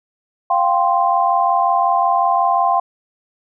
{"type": "chord", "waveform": "sine", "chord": "F suspended second", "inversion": "none", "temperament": "equal", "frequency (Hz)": [698.5, 784, 1046.5], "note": ["F5", "G5", "C6"], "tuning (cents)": [0, 0, 0], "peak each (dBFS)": -17, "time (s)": [0.5, 2.8], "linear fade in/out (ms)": 5, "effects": []}